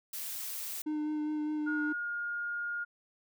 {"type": "noise", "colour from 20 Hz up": "blue", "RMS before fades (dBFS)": -39, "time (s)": [0.13, 0.82], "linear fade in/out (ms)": 5}
{"type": "tone with vibrato", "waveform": "triangle", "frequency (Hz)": 303.4, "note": "D#4", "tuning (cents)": -44, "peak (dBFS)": -29, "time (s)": [0.86, 1.93], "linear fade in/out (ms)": 10, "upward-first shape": "sine", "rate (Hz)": 4.9, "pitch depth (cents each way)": 14}
{"type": "tone with pitch glide", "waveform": "sine", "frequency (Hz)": [1437, 1421.3], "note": ["F6", "F6"], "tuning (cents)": [49, 30], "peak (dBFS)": -33, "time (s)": [1.66, 2.85], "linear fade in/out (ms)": 20, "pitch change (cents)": -19, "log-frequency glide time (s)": [1.89, 2.08]}
{"effects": []}